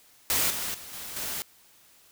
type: noise with level steps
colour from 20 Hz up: white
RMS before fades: -25 / -32 / -43 / -39 / -33 dBFS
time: 0.3-1.42 s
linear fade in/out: 0 ms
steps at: 0.5 / 0.74 / 0.93 / 1.16 s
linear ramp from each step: 5 ms
effects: white hiss -58 dBFS RMS until 2.11 s